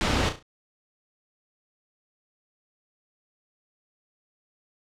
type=noise with echo; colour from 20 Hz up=pink; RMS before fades=-24 dBFS; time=0.01-0.29 s; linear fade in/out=0 ms; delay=34 ms; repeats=4; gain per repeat=-8 dB; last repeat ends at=0.426 s; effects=low-pass 5000 Hz 12 dB/octave

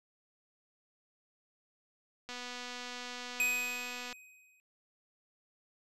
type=click train; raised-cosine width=0.2 ms; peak=-26 dBFS; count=453; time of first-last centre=2.29-4.127 s; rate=246 Hz
type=tone with exponential decay; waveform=square; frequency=2513 Hz; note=D#7; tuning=17 cents sharp; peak=-27 dBFS; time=3.4-4.6 s; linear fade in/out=0 ms; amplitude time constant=260 ms
effects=resampled to 32000 Hz

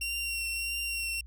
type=tone with vibrato; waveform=sawtooth; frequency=2745 Hz; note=F7; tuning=31 cents flat; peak=-28 dBFS; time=0.01-1.21 s; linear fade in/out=5 ms; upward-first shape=triangle; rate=1.6 Hz; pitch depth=21 cents each way; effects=added 60 Hz sine -44 dBFS peak until 1.26 s

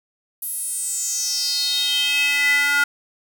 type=tone with high-pass filter sweep; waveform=square; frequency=286.3 Hz; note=D4; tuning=44 cents flat; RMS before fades=-21 dBFS; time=0.42-2.84 s; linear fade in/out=5 ms; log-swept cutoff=12000 to 1500 Hz; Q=5.9; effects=none

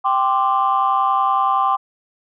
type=chord; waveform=sine; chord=G suspended fourth; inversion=none; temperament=just; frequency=784 / 1045.3 / 1176 Hz; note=G5 / C6 / D6; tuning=0 / -2 / +2 cents; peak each=-18 dBFS; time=0.04-1.77 s; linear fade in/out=20 ms; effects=tanh soft clip ceiling -7 dBFS

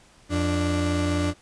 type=tone pair together; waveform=35% pulse; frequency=87.32 / 293.7 Hz; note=F2 / D4; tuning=0 / 0 cents; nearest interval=octave + major sixth; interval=2100 cents; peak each=-23 / -23 dBFS; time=0.29-1.34 s; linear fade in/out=50 ms; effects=pink hiss -55 dBFS RMS until 1.41 s + resampled to 22050 Hz

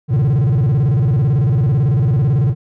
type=tone with vibrato; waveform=triangle; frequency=129.6 Hz; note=C3; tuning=16 cents flat; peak=-9 dBFS; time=0.08-2.55 s; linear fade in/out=50 ms; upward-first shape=square; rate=18 Hz; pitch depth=250 cents each way; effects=none

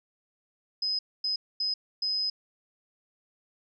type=tone bursts at uneven times; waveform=sine; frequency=5050 Hz; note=D#8; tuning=25 cents sharp; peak=-26 dBFS; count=4; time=0.82-0.99 / 1.24-1.36 / 1.6-1.74 / 2.02-2.3 s; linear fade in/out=5 ms; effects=none

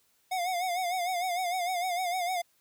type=tone with vibrato; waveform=square; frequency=721 Hz; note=F#5; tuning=45 cents flat; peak=-29 dBFS; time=0.31-2.42 s; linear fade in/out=10 ms; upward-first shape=sine; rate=6.6 Hz; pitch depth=77 cents each way; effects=white hiss -69 dBFS RMS until 2.6 s

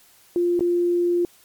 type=tone with dropouts; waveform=sine; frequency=349.2 Hz; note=F4; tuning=in tune; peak=-17 dBFS; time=0.36-1.25 s; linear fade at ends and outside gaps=1 ms; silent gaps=0.594-0.607 s; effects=white hiss -54 dBFS RMS until 1.44 s + MP3 96 kbps

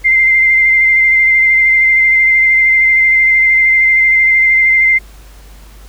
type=tone with vibrato; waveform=sine; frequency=2087 Hz; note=C7; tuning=5 cents flat; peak=-6 dBFS; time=0.04-4.99 s; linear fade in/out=20 ms; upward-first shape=sine; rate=13 Hz; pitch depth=17 cents each way; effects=added 50 Hz sine -34 dBFS peak until 5.88 s + pink hiss -43 dBFS RMS until 5.88 s

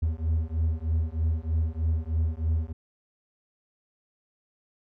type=beating tone pair; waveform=triangle; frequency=78.6 / 81.8 Hz; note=D#2 / E2; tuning=+18 / -13 cents; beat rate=3.2 Hz; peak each=-25 dBFS; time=0.02-2.73 s; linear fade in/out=10 ms; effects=none

